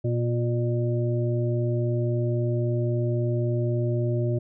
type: harmonic tone with a mistuned harmonic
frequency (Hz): 120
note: B2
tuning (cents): -49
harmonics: 1 / 2 / 3 / 5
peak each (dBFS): -23 / -35 / -29 / -33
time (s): 0.04-4.39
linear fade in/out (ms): 10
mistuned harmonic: 3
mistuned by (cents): -18
effects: none